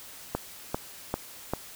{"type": "click train", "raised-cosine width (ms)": 1, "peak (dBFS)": -13, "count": 4, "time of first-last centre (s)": [0.35, 1.536], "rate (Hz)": 2.53, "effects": ["white hiss -46 dBFS RMS until 1.75 s"]}